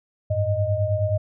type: tone cluster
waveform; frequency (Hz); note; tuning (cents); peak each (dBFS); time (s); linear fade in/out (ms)
sine; 96.1 / 105.6 / 619; G2 / G#2 / D#5; -34 / +29 / -9; -24; 0.3-1.18; 10
effects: none